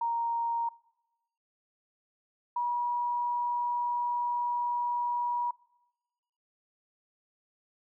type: tone pair in turn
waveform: sine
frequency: 932.3 / 964.1 Hz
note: A#5 / B5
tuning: 0 / -42 cents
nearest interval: minor second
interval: 58 cents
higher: second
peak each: -27 dBFS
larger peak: neither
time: 0.01-0.69 / 2.56-5.51 s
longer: second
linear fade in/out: 5 ms
effects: noise-tail reverb RT60 1.0 s tail -23 dB re dry